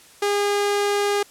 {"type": "tone", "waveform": "sawtooth", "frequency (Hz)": 407.4, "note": "G#4", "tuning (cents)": -33, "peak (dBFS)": -15, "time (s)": [0.22, 1.23], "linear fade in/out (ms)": 5, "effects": ["white hiss -49 dBFS RMS until 1.3 s", "low-pass 11000 Hz 12 dB/octave"]}